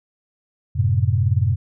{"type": "chord", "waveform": "sine", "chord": "F# diminished", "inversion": "none", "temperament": "equal", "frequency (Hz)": [92.5, 110, 130.81], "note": ["F#2", "A2", "C3"], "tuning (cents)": [0, 0, 0], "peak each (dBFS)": [-19, -19, -21], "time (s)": [0.75, 1.56], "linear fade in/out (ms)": 20, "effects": []}